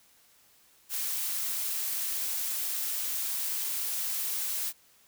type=noise; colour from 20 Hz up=blue; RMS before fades=-32 dBFS; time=0.89-4.73 s; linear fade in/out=50 ms; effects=white hiss -62 dBFS RMS until 5.07 s